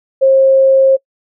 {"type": "tone", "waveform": "sine", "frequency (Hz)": 535, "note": "C5", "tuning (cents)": 38, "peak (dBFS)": -5, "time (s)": [0.21, 0.97], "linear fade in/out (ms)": 20, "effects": ["noise-tail reverb RT60 0.1 s tail -25 dB re dry"]}